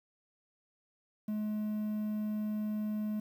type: tone with quantisation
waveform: triangle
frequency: 212.5 Hz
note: G#3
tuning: 40 cents sharp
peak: -30 dBFS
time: 1.28-3.2 s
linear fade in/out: 5 ms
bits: 10
effects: none